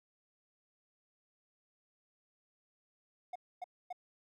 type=tone bursts; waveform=triangle; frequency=723 Hz; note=F#5; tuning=40 cents flat; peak=-37 dBFS; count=3; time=3.33-3.928 s; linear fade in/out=5 ms; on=26 ms; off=260 ms; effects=none